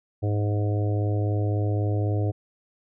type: harmonic tone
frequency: 103.8 Hz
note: G#2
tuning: in tune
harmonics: 1 / 3 / 4 / 5 / 6 / 7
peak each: -22 / -32 / -34 / -36 / -38 / -39 dBFS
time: 0.22-2.32 s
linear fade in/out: 20 ms
effects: none